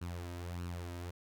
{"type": "tone with flanger", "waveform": "sawtooth", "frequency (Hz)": 87.31, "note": "F2", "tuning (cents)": 0, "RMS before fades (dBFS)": -42, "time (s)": [0.01, 1.11], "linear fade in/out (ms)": 10, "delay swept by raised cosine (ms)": [0.71, 3.21], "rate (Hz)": 1.6, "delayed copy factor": 0.6, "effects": []}